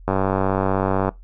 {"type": "click train", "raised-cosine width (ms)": 1, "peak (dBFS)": -6, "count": 98, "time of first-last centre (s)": [0.08, 1.09], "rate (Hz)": 96, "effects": ["noise-tail reverb RT60 0.2 s tail -22 dB re dry", "added 42 Hz sine -39 dBFS peak until 1.23 s"]}